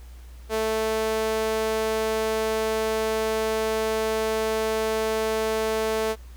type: tone with high-pass filter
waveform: sawtooth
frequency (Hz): 220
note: A3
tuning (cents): 0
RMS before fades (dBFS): -25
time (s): 0.49-6.16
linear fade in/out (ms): 50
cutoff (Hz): 460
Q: 2.1
effects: added 60 Hz sine -40 dBFS peak until 6.36 s + pink hiss -55 dBFS RMS until 6.36 s